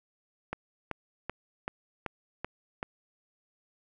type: click train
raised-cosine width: 0.5 ms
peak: -18 dBFS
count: 7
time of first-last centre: 0.53-2.829 s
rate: 2.61 Hz
effects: none